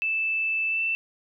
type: tone with pitch glide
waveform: sine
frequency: 2637 to 2666 Hz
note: E7 to E7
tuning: 0 to +19 cents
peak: -23 dBFS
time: 0.02-0.95 s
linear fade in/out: 0 ms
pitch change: +19 cents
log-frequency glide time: 0.68-0.82 s
effects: none